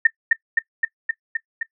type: tone with echo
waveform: sine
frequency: 1814 Hz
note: A#6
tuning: 48 cents flat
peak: -9 dBFS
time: 0.05-0.07 s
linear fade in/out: 5 ms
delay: 260 ms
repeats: 6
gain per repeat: -2 dB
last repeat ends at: 1.63 s
effects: noise-tail reverb RT60 0.1 s tail -19 dB re dry